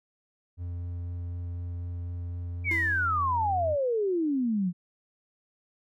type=tone with vibrato; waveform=triangle; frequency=87.31 Hz; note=F2; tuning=in tune; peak=-30 dBFS; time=0.57-3.77 s; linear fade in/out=50 ms; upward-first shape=sine; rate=4 Hz; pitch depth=8 cents each way
type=exponential sweep; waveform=sine; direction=down; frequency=2349 to 170 Hz; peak=-24 dBFS; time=2.64-4.73 s; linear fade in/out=50 ms
type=tone with exponential decay; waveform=square; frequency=330 Hz; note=E4; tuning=2 cents sharp; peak=-34 dBFS; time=2.71-3.31 s; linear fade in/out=2 ms; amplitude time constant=130 ms
effects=none